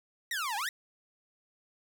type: exponential two-way sweep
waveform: sawtooth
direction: down then up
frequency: 1966 to 784 to 1966 Hz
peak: -28 dBFS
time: 0.31-0.69 s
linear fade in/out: 2 ms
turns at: 0.56 s
effects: none